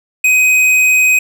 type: tone with hard clipping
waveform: triangle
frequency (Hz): 2513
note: D#7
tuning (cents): +17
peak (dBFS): -9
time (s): 0.24-1.19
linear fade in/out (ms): 5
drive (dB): 14
effects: none